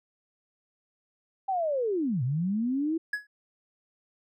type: linear two-way sweep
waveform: sine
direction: down then up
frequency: 793 to 117.3 to 333.7 Hz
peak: -25 dBFS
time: 1.48-2.98 s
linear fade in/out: 10 ms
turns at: 2.23 s
type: tone with exponential decay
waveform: triangle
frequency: 1682 Hz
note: G#6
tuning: 22 cents sharp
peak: -22 dBFS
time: 3.13-3.27 s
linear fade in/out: 5 ms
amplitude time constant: 30 ms
effects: none